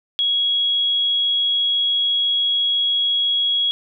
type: tone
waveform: sine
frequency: 3322 Hz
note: G#7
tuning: in tune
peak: -16 dBFS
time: 0.19-3.71 s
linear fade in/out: 0 ms
effects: none